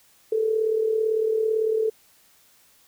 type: tone with amplitude modulation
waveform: sine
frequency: 440 Hz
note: A4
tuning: in tune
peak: -17 dBFS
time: 0.32-1.9 s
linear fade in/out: 5 ms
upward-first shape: sine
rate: 37.9 Hz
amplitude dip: 60%
effects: white hiss -58 dBFS RMS until 2.87 s